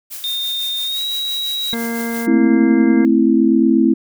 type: noise with tremolo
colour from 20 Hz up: blue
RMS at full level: -29 dBFS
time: 0.1-2.27 s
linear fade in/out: 20 ms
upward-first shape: sine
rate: 5.9 Hz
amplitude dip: 40%
type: tone with pitch glide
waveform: sine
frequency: 3650 to 3851 Hz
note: A#7 to B7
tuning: -37 to -44 cents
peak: -19 dBFS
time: 0.24-1.74 s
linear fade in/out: 0 ms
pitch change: +93 cents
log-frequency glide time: 0.84-1.02 s
type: harmonic tone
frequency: 231.7 Hz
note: A#3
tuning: 10 cents flat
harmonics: 1 / 2 / 3 / 4 / 5 / 6 / 7 / 9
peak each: -21 / -27 / -34 / -35 / -40 / -40 / -31 / -31 dBFS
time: 1.73-3.05 s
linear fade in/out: 0 ms
type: chord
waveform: sine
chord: A minor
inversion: none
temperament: equal with one note detuned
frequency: 220.8 / 261.6 / 329.6 Hz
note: A3 / C4 / E4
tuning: +6 / 0 / 0 cents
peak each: -15 / -14 / -14 dBFS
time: 2.27-3.94 s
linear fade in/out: 10 ms
effects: none